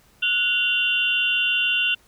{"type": "tone cluster", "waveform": "sine", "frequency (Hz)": [1461, 2766, 3053, 3480], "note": ["F#6", "F7", "G7", "A7"], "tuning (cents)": [-22, -17, -46, -20], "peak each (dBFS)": [-28, -20, -26, -29], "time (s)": [0.22, 1.95], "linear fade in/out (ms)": 10, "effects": ["pink hiss -57 dBFS RMS until 2.07 s"]}